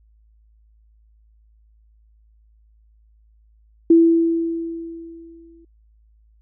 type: tone with exponential decay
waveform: sine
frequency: 332.1 Hz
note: E4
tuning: 13 cents sharp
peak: -7 dBFS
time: 3.9-5.65 s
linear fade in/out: 5 ms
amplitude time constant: 380 ms
effects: added 54 Hz sine -52 dBFS peak until 6.41 s